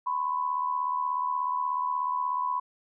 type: tone pair together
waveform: sine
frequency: 999.4 / 1076 Hz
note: B5 / C6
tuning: +20 / +48 cents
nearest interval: minor second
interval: 128 cents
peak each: -27 / -32 dBFS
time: 0.06-2.6 s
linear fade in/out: 10 ms
effects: none